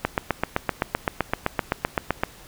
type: click train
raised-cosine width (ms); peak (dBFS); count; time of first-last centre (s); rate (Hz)
0.5; -5; 18; 0.05-2.235; 7.78
effects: pink hiss -47 dBFS RMS until 2.47 s